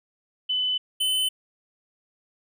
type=tone pair in turn; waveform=sine / square; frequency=3011 / 3035 Hz; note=F#7 / F#7; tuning=+30 / +43 cents; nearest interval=unison; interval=13 cents; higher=second; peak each=-22 dBFS; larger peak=neither; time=0.49-0.78 / 1-1.29 s; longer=neither; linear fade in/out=10 ms; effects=none